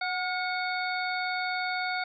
harmonic tone with a mistuned harmonic, 737 Hz, F#5, 7 cents flat, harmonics 1 / 2 / 3 / 5 / 6, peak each -32 / -33 / -34 / -42 / -39 dBFS, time 0.01-2.04 s, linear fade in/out 5 ms, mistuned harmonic 2, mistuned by -47 cents, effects none

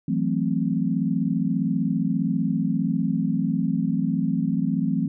sine chord, F# half-diminished seventh, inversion third, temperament equal, 164.81 / 185 / 220 / 261.6 Hz, E3 / F#3 / A3 / C4, 0 / 0 / 0 / 0 cents, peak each -26 dBFS, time 0.08-5.08 s, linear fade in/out 5 ms, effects none

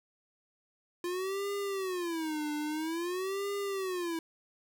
square tone with vibrato, 346.8 Hz, F4, 12 cents flat, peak -33 dBFS, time 1.04-4.19 s, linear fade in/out 2 ms, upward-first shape sine, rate 0.5 Hz, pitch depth 260 cents each way, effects 11-bit

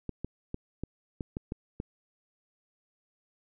clicks, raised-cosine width 3 ms, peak -21 dBFS, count 8, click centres 0.093 / 0.246 / 0.544 / 0.836 / 1.208 / 1.369 / 1.521 / 1.801 s, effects none

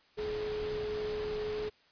sine tone in noise, 424.5 Hz, G#4, 38 cents sharp, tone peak -33 dBFS, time 0.17-1.7 s, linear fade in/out 20 ms, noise pink, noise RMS -43 dBFS, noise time 0.17-1.7 s, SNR +7 dB, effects white hiss -65 dBFS RMS until 1.91 s + resampled to 11025 Hz

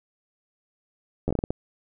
slowing click train, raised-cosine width 2 ms, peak -12 dBFS, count 8, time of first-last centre 1.28-1.505 s, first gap 11 ms, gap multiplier 1.35, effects none

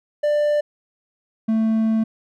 triangle tone pair in turn, 592 / 221.7 Hz, D5 / A3, +14 / +13 cents, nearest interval octave + perfect fourth, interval 1701 cents, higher first, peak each -14 dBFS, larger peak neither, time 0.23-0.61 / 1.48-2.04 s, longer second, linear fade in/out 10 ms, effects none

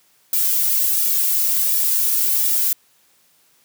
violet noise with flanger, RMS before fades -18 dBFS, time 0.33-2.73 s, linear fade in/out 2 ms, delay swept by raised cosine 1.9 to 2.55 ms, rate 1.4 Hz, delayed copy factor -0.9, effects white hiss -58 dBFS RMS until 3.64 s + high-pass 100 Hz 12 dB/octave

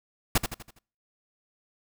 pink noise with echo, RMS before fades -21 dBFS, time 0.35-0.38 s, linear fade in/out 5 ms, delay 82 ms, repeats 5, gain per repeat -7 dB, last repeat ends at 0.79 s, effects noise-tail reverb RT60 0.5 s tail -26 dB re dry

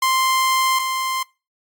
sawtooth tone pair in turn, 1046.5 / 1046.5 Hz, C6 / C6, 0 / 0 cents, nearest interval unison, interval 0 cents, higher neither, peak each -12 / -17 dBFS, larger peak first, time 0.02-0.79 / 0.79-1.23 s, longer first, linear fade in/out 5 ms, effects noise-tail reverb RT60 0.3 s tail -24 dB re dry + AAC 64 kbps

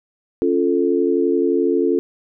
sine chord, Db augmented, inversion none, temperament equal, 277.2 / 349.2 / 440 Hz, Db4 / F4 / A4, 0 / 0 / 0 cents, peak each -20 / -18 / -19 dBFS, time 0.42-1.99 s, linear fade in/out 0 ms, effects none

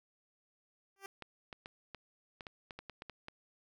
10% pulse tone with exponential growth, 392 Hz, G4, in tune, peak -33 dBFS, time 0.96-1.06 s, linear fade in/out 1 ms, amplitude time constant 20 ms
clicks, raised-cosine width 0.3 ms, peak -29 dBFS, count 12, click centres 1.223 / 1.528 / 1.659 / 1.947 / 2.408 / 2.468 / 2.708 / 2.79 / 2.897 / 3.021 / 3.097 / 3.284 s
effects none

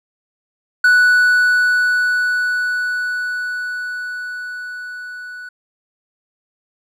triangle tone with level ramp, 1480 Hz, F#6, in tune, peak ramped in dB -6 to -28 dBFS, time 0.84-5.49 s, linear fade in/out 5 ms, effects none

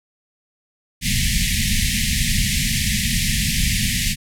pink band-stop noise, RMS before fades -19 dBFS, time 1.01-4.16 s, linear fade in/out 50 ms, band 240 to 1800 Hz, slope 96 dB/octave, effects low-pass 12000 Hz 12 dB/octave

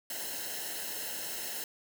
white noise with comb filter, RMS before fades -38 dBFS, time 0.1-1.64 s, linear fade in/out 2 ms, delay 0.85 ms, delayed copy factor -0.75, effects none

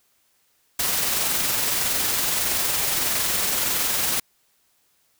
white noise with amplitude modulation, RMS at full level -22 dBFS, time 0.79-4.2 s, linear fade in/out 5 ms, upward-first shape sine, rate 21.6 Hz, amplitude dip 25%, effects white hiss -65 dBFS RMS until 5.19 s

